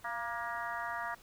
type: harmonic tone with a mistuned harmonic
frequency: 236.6 Hz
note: A#3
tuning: 26 cents sharp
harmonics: 3 / 4 / 5 / 6 / 7 / 8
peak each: -42 / -41 / -42 / -44 / -43 / -44 dBFS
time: 0.04-1.15 s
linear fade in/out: 10 ms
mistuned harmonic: 3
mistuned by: -44 cents
effects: pink hiss -59 dBFS RMS until 1.22 s